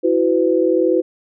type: chord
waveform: sine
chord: E suspended second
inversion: none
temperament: equal with one note detuned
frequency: 329.6 / 370 / 503.7 Hz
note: E4 / F#4 / B4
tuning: 0 / 0 / +34 cents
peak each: -17 dBFS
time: 0.03-1.02 s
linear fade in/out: 20 ms
effects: none